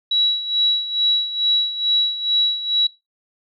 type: tone with tremolo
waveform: sine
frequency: 3900 Hz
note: B7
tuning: 23 cents flat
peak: -13 dBFS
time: 0.11-2.87 s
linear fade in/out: 5 ms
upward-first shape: sine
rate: 2.3 Hz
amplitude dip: 75%
effects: noise-tail reverb RT60 0.2 s tail -17 dB re dry